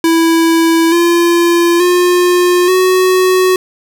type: tone with pitch steps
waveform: square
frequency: 329.6 / 342.8 / 356.5 / 370.8 Hz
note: E4 / F4 / F4 / F#4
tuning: 0 / -32 / +36 / +4 cents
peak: -8 dBFS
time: 0.04-3.56 s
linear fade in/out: 2 ms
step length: 880 ms
effects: none